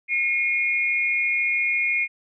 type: tone pair together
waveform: sine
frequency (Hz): 2153 / 2439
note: C7 / D#7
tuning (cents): +49 / -35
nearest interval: major second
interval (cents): 216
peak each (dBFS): -22 / -23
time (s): 0.08-2.08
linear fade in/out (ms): 50
effects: none